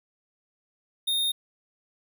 square tone, 3683 Hz, A#7, 22 cents flat, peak -24 dBFS, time 1.07-1.32 s, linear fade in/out 10 ms, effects none

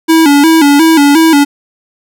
square tone with vibrato, 304.3 Hz, D#4, 38 cents flat, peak -4 dBFS, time 0.08-1.45 s, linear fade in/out 20 ms, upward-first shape square, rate 2.8 Hz, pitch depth 110 cents each way, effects none

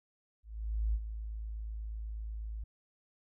sine tone with ADSR envelope, 54.1 Hz, A1, 29 cents flat, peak -27 dBFS, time 0.43-2.64 s, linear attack 510 ms, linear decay 50 ms, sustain -10 dB, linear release 6 ms, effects none

